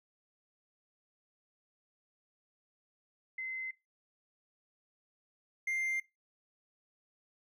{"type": "tone pair in turn", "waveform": ["sine", "triangle"], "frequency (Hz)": [2059, 2099], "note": ["C7", "C7"], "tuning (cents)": [-28, 5], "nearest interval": "unison", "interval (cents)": 33, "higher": "second", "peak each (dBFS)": [-36, -30], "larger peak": "second", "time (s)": [[3.38, 3.71], [5.67, 6]], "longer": "neither", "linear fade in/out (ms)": 5, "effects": ["noise-tail reverb RT60 0.2 s tail -19 dB re dry"]}